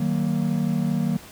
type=chord; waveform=triangle; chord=D# minor; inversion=none; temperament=equal with one note detuned; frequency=155.56 / 188.34 / 233.1 Hz; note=D#3 / F#3 / A#3; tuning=0 / +31 / 0 cents; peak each=-23 dBFS; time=0-1.17 s; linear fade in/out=5 ms; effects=pink hiss -44 dBFS RMS until 1.31 s + high-pass 60 Hz 12 dB/octave